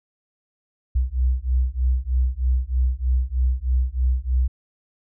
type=beating tone pair; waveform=sine; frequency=61.74 / 64.94 Hz; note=B1 / C2; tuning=0 / -12 cents; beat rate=3.2 Hz; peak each=-21 dBFS; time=0.95-4.48 s; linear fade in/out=10 ms; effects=none